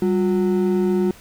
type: ring-modulated tone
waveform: triangle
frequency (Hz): 277.5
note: C#4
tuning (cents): +2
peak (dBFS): -11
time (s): 0.02-1.11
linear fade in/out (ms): 2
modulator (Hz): 82.1
effects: pink hiss -46 dBFS RMS until 1.2 s